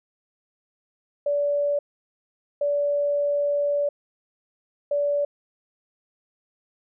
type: tone bursts at uneven times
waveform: sine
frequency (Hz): 577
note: D5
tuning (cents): -31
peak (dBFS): -20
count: 3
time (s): 1.26-1.79 / 2.61-3.89 / 4.91-5.25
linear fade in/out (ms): 5
effects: none